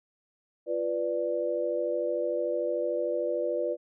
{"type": "chord", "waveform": "sine", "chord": "B diminished", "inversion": "second", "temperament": "equal with one note detuned", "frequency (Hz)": [347.2, 493.9, 587.3], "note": ["F4", "B4", "D5"], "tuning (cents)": [-10, 0, 0], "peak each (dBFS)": [-33, -30, -30], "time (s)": [0.66, 3.77], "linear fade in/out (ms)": 50, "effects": []}